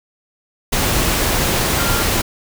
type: tone in noise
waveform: sine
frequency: 1392 Hz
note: F6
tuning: 6 cents flat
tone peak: -24 dBFS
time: 1.78-2.03 s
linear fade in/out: 10 ms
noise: pink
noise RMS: -17 dBFS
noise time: 0.72-2.22 s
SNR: -10 dB
effects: none